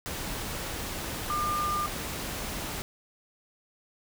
sine tone in noise, 1202 Hz, D6, 40 cents sharp, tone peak -27 dBFS, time 1.3-1.86 s, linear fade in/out 0 ms, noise pink, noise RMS -35 dBFS, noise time 0.06-2.82 s, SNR +5 dB, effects none

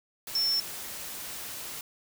sine tone in noise, 5400 Hz, E8, 41 cents sharp, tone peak -24 dBFS, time 0.35-0.6 s, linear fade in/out 2 ms, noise white, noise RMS -39 dBFS, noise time 0.27-1.81 s, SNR +12 dB, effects none

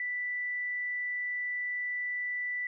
sine tone, 1975.5 Hz, B6, in tune, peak -31 dBFS, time 0-2.67 s, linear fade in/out 2 ms, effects none

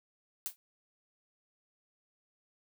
blue noise with exponential decay, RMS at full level -32 dBFS, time 0.46-0.56 s, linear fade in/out 0 ms, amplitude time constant 21 ms, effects none

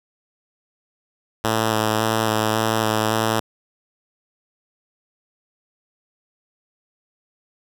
5% pulse tone with vibrato, 110 Hz, A2, in tune, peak -7 dBFS, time 1.44-3.4 s, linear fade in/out 5 ms, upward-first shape square, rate 1.8 Hz, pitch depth 15 cents each way, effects none

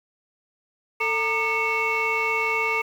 sine tone cluster, 445.9 / 923 / 1203 / 2211 / 2684 Hz, A4 / A#5 / D6 / C#7 / E7, +23 / -17 / +41 / -5 / +31 cents, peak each -28 / -28 / -28 / -23 / -28 dBFS, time 1-2.82 s, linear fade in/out 10 ms, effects tanh soft clip ceiling -15 dBFS + 8-bit

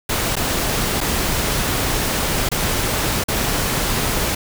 pink noise with dropouts, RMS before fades -20 dBFS, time 0.09-4.35 s, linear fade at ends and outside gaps 5 ms, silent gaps 0.356-0.365 / 1.006-1.011 / 2.49-2.515 / 3.239-3.283 s, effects none

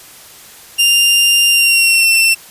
sawtooth tone with pitch glide, 2794 to 2694 Hz, F7 to E7, 0 to +37 cents, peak -5 dBFS, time 0.78-2.35 s, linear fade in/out 20 ms, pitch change -63 cents, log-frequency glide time 1.48-2.12 s, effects white hiss -38 dBFS RMS until 2.5 s + resampled to 32000 Hz

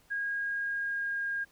sine tone with pitch glide, 1634 to 1619.9 Hz, G#6 to G#6, -29 to -44 cents, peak -30 dBFS, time 0.1-1.45 s, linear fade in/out 20 ms, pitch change -15 cents, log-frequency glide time 0.26-1.28 s, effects pink hiss -64 dBFS RMS until 1.51 s

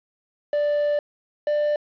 triangle tone pair in turn, 587.3 / 593.1 Hz, D5 / D5, 0 / +17 cents, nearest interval unison, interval 17 cents, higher second, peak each -17 dBFS, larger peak neither, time 0.53-0.99 / 1.47-1.76 s, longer first, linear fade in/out 2 ms, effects resampled to 11025 Hz + 8-bit

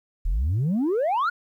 sine exponential sweep, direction up, 36 to 1480 Hz, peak -18 dBFS, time 0.25-1.3 s, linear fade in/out 10 ms, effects tanh soft clip ceiling -19 dBFS + 10-bit

